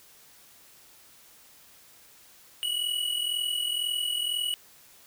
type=tone pair together; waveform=square; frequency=2918 / 2960 Hz; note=F#7 / F#7; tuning=-25 / 0 cents; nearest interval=unison; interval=25 cents; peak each=-29 / -33 dBFS; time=2.63-4.54 s; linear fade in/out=0 ms; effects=white hiss -55 dBFS RMS until 5.06 s